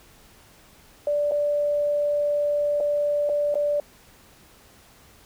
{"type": "tone with dropouts", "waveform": "sine", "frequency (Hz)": 585, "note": "D5", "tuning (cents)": -7, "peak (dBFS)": -20, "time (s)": [1.07, 3.8], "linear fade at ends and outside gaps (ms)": 2, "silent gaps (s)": [[1.312, 1.318], [2.803, 2.807], [3.292, 3.296], [3.543, 3.554]], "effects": ["pink hiss -53 dBFS RMS until 5.25 s"]}